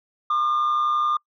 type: tone pair together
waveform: sine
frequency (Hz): 1075 / 1206.6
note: C6 / D6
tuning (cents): +47 / +46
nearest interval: major second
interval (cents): 199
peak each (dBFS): -28 / -17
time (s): 0.3-1.17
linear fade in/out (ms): 5
effects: noise-tail reverb RT60 0.1 s tail -26 dB re dry + tanh soft clip ceiling -17 dBFS